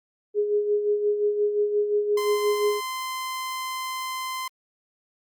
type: tone with tremolo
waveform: sine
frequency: 415.3 Hz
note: G#4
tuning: in tune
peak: -18 dBFS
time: 0.34-2.81 s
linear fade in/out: 50 ms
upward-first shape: sine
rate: 5.7 Hz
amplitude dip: 55%
type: tone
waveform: sawtooth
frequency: 1036 Hz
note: C6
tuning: 17 cents flat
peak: -25 dBFS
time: 2.17-4.48 s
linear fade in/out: 5 ms
effects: Opus 32 kbps